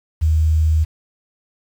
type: tone with quantisation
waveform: sine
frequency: 78.8 Hz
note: D#2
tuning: 23 cents sharp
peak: -12 dBFS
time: 0.21-0.85 s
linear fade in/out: 20 ms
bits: 7
effects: none